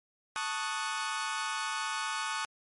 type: chord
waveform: sawtooth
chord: D# half-diminished seventh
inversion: second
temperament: equal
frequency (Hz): 880 / 1108.7 / 1244.5 / 1480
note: A5 / C#6 / D#6 / F#6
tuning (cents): 0 / 0 / 0 / 0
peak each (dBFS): -34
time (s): 0.36-2.45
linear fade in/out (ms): 0
effects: MP3 48 kbps